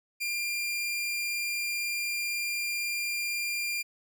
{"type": "tone", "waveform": "sawtooth", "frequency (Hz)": 2394, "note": "D7", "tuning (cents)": 33, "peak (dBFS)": -26, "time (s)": [0.2, 3.83], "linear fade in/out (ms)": 20, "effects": []}